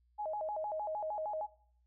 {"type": "tone with vibrato", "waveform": "sine", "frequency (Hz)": 725, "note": "F#5", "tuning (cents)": -35, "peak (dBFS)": -35, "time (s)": [0.18, 1.47], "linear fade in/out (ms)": 20, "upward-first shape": "square", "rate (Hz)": 6.5, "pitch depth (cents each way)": 250, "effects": ["noise-tail reverb RT60 0.6 s tail -21 dB re dry", "added 60 Hz sine -68 dBFS peak until 1.86 s"]}